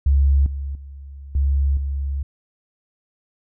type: tone with level steps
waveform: sine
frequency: 69.3 Hz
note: C#2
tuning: in tune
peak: -12 / -24 / -34 / -15 / -21 dBFS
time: 0.06-2.23 s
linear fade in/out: 5 ms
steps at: 0.46 / 0.75 / 1.35 / 1.77 s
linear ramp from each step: 2 ms
effects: none